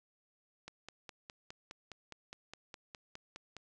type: click train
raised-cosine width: 0.2 ms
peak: -29 dBFS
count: 15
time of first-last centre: 0.68-3.567 s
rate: 4.85 Hz
effects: resampled to 24000 Hz